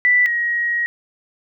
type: tone pair in turn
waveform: sine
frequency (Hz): 1975.5 / 1893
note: B6 / A#6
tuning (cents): 0 / +26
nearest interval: minor second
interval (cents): 74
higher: first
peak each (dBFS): -11 / -17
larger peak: first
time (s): 0.05-0.26 / 0.26-0.86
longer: second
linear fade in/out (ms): 0
effects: none